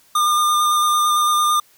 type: tone with vibrato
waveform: square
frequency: 1208 Hz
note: D6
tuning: 48 cents sharp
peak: -15 dBFS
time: 0.15-1.6 s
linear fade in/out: 5 ms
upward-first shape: square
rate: 8.9 Hz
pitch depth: 11 cents each way
effects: white hiss -54 dBFS RMS until 1.77 s